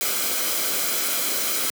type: noise with comb filter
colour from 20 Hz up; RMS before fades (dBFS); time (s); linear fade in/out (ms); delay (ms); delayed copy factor
white; -24; 0.01-1.7; 0; 1.1; -0.5
effects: high-pass 200 Hz 12 dB/octave